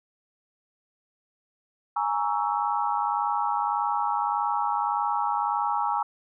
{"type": "chord", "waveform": "sine", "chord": "A# half-diminished seventh", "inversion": "third", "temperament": "equal with one note detuned", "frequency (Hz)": [830.6, 932.3, 1122.9, 1318.5], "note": ["G#5", "A#5", "C#6", "E6"], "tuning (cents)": [0, 0, 22, 0], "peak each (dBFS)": [-27, -28, -31, -31], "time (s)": [1.96, 6.03], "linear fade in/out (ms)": 5, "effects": []}